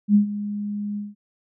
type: tone with ADSR envelope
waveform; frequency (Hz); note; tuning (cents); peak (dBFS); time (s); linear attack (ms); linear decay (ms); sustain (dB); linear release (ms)
sine; 206.1; G#3; -13; -10; 0.08-1.15; 68; 110; -15; 180
effects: none